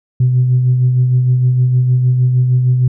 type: tone with tremolo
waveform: sine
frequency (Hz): 126.2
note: B2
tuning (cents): +38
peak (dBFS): -6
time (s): 0.2-2.88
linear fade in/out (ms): 5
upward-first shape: sine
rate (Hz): 6.5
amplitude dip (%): 40
effects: tanh soft clip ceiling -4 dBFS